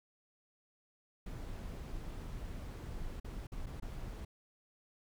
brown noise with dropouts, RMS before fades -43 dBFS, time 1.26-4.25 s, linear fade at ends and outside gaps 5 ms, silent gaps 3.2-3.245 / 3.47-3.519 / 3.66-3.666 / 3.8-3.822 s, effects none

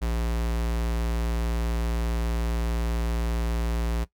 square tone, 57.6 Hz, A#1, 20 cents flat, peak -25 dBFS, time 0.01-4.05 s, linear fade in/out 20 ms, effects noise-tail reverb RT60 0.1 s tail -17 dB re dry

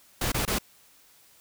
pink noise bursts, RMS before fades -27 dBFS, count 3, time 0.21-0.586 s, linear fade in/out 5 ms, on 110 ms, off 23 ms, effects white hiss -58 dBFS RMS until 1.4 s

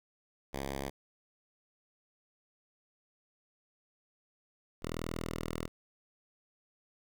5% pulse tone pair in turn, 68.6 / 40.79 Hz, C#2 / E1, -17 / -17 cents, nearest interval major sixth, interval 900 cents, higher first, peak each -25 dBFS, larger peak neither, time 0.53-0.9 / 4.82-5.68 s, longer second, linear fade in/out 10 ms, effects none

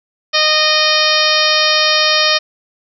harmonic tone, 616 Hz, D#5, 17 cents flat, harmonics 1 / 2 / 3 / 4 / 5 / 6 / 7 / 8 / 9, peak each -19 / -19 / -19 / -19 / -19 / -19 / -19 / -19 / -19 dBFS, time 0.33-2.39 s, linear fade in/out 20 ms, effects none

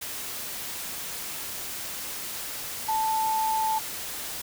sine tone in noise, 880 Hz, A5, in tune, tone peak -23 dBFS, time 2.88-3.79 s, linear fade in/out 10 ms, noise white, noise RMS -35 dBFS, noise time 0.01-4.42 s, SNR +9 dB, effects none

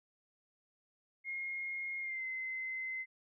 sine tone with pitch glide, 2144 to 2058 Hz, C7 to C7, +42 to -29 cents, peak -37 dBFS, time 1.24-3.06 s, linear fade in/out 50 ms, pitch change -71 cents, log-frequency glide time 2-2.25 s, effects none

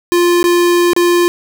square tone with dropouts, 349.2 Hz, F4, in tune, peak -9 dBFS, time 0.12-1.28 s, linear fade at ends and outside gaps 0 ms, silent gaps 0.429-0.441 / 0.933-0.964 s, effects none

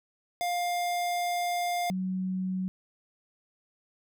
square / sine tone pair in turn, 704 / 186.47 Hz, F5 / F#3, +14 / +14 cents, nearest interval octave + major seventh, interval 2300 cents, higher first, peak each -28 dBFS, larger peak neither, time 0.41-1.9 / 1.9-2.68 s, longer first, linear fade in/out 0 ms, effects none

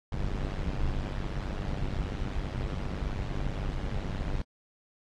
brown noise with amplitude modulation, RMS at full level -28 dBFS, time 0.12-4.42 s, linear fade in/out 5 ms, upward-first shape sine, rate 98.1 Hz, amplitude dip 85%, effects low-pass 5000 Hz 12 dB/octave + AAC 48 kbps

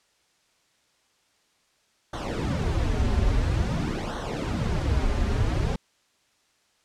brown noise with flanger, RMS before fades -25 dBFS, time 2.13-5.76 s, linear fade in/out 5 ms, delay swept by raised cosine 0.4 to 6.3 ms, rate 0.49 Hz, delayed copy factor -0.8, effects white hiss -66 dBFS RMS until 6.84 s + low-pass 7000 Hz 12 dB/octave

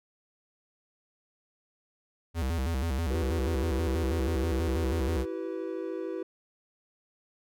square tone with vibrato, 74 Hz, D2, 14 cents sharp, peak -28 dBFS, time 2.34-5.26 s, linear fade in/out 50 ms, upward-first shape square, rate 6.2 Hz, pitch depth 210 cents each way
triangle chord, E minor, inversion none, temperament equal with one note detuned, 329.6 / 382.8 / 493.9 Hz, E4 / G4 / B4, 0 / -41 / 0 cents, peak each -34 / -34 / -36 dBFS, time 3.1-6.23 s, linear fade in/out 5 ms
effects none

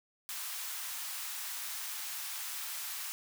white high-pass noise, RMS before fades -40 dBFS, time 0.29-3.12 s, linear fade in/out 0 ms, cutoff 860 Hz, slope 24 dB/octave, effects none

